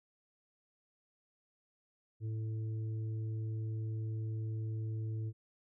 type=harmonic tone; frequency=110 Hz; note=A2; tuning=in tune; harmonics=1 / 3 / 4; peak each=-35 / -50 / -56 dBFS; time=2.2-5.33 s; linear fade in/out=50 ms; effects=none